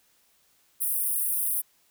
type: high-pass noise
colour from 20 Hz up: pink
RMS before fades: -27 dBFS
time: 0.8-1.62 s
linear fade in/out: 20 ms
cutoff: 9200 Hz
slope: 96 dB/octave
effects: white hiss -65 dBFS RMS until 1.9 s